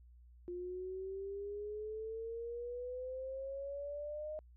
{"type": "exponential sweep", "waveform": "sine", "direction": "up", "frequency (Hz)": [351.6, 619], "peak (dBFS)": -40, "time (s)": [0.48, 4.39], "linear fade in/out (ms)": 0, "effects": ["added 60 Hz sine -57 dBFS peak until 4.56 s"]}